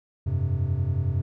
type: chord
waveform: triangle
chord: F suspended second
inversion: none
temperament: just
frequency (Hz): 87.31 / 98.22 / 130.96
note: F2 / G2 / C3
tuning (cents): 0 / +4 / +2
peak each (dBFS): -25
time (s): 0.26-1.22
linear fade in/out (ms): 10
effects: none